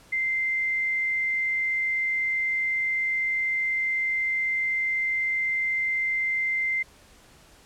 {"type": "tone", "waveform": "sine", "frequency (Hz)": 2084, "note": "C7", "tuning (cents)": -7, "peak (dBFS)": -23, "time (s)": [0.12, 6.83], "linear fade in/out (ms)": 10, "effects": ["pink hiss -54 dBFS RMS until 7.65 s", "low-pass 11000 Hz 12 dB/octave"]}